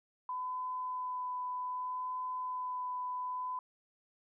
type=tone with vibrato; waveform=sine; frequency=1005 Hz; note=B5; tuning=30 cents sharp; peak=-35 dBFS; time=0.29-3.59 s; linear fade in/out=2 ms; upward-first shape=sine; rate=0.64 Hz; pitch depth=10 cents each way; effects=none